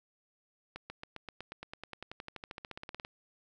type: accelerating click train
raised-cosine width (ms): 0.3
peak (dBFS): -26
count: 27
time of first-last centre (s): 0.76-3.049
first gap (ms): 140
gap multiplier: 0.96
effects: none